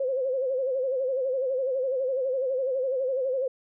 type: tone with vibrato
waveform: sine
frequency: 523.3 Hz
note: C5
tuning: in tune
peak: -24 dBFS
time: 0-3.48 s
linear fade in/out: 5 ms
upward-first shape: sine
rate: 12 Hz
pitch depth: 84 cents each way
effects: none